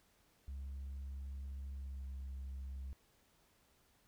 sine tone with pitch glide, 68.1 to 66.85 Hz, C#2 to C2, -30 to +38 cents, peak -40 dBFS, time 0.48-2.93 s, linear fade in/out 0 ms, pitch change -32 cents, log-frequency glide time 1.73-2.05 s, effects tanh soft clip ceiling -41 dBFS + pink hiss -72 dBFS RMS until 4.07 s

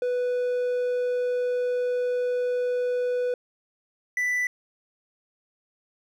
triangle tone pair in turn, 494.4 / 1982.5 Hz, B4 / B6, +2 / +6 cents, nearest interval 2 octaves, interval 2404 cents, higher second, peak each -21 dBFS, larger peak neither, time 0.02-3.34 / 4.17-4.47 s, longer first, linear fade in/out 2 ms, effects none

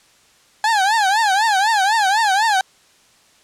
30% pulse tone with vibrato, 830.6 Hz, G#5, in tune, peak -11 dBFS, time 0.64-2.61 s, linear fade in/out 2 ms, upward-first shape triangle, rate 4 Hz, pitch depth 200 cents each way, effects white hiss -53 dBFS RMS until 3.43 s + low-pass 8000 Hz 12 dB/octave

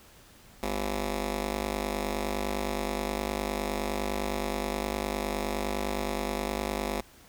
10% pulse ring-modulated tone, 150.3 Hz, D3, 40 cents sharp, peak -18 dBFS, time 0.63-7.01 s, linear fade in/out 0 ms, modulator 100 Hz, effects pink hiss -55 dBFS RMS until 7.28 s

